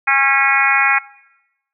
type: harmonic tone with a mistuned harmonic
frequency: 273 Hz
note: C#4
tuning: 26 cents flat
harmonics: 3 / 4 / 5 / 6 / 7 / 8 / 9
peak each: -20 / -23 / -18 / -19 / -19 / -18 / -18 dBFS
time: 0.07-0.99 s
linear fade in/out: 10 ms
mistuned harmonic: 7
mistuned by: +22 cents
effects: noise-tail reverb RT60 0.9 s tail -21 dB re dry